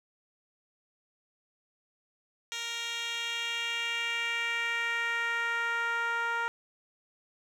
10% pulse tone with band-pass filter sweep, 466.2 Hz, A#4, in tune, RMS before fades -32 dBFS, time 2.52-6.48 s, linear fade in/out 0 ms, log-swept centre 4300 to 1200 Hz, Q 2, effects none

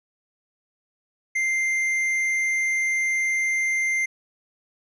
triangle tone with tanh clipping, 2093 Hz, C7, in tune, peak -22 dBFS, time 1.35-4.06 s, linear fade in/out 10 ms, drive 11 dB, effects none

